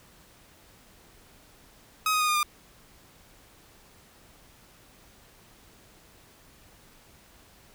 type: tone with pitch steps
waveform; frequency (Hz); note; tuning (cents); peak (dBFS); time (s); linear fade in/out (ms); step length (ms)
sawtooth; 1265 / 1249 / 1233.3 / 1217.7 / 1202.3; D#6 / D#6 / D#6 / D#6 / D6; +28 / +6 / -16 / -38 / +40; -19; 2.06-2.43; 2; 74
effects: pink hiss -56 dBFS RMS until 7.74 s